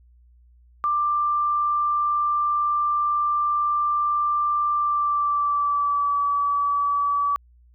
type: tone with pitch glide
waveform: sine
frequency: 1183 to 1146.7 Hz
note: D6 to D6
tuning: +12 to -42 cents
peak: -19 dBFS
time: 0.84-7.36 s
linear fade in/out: 0 ms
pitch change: -54 cents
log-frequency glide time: 4.72-6.19 s
effects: added 60 Hz sine -51 dBFS peak until 7.74 s